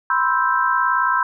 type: chord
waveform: sine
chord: C major seventh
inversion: third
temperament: equal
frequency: 987.8 / 1046.5 / 1318.5 / 1568 Hz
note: B5 / C6 / E6 / G6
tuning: 0 / 0 / 0 / 0 cents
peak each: -21 dBFS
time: 0.1-1.23 s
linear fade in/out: 2 ms
effects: none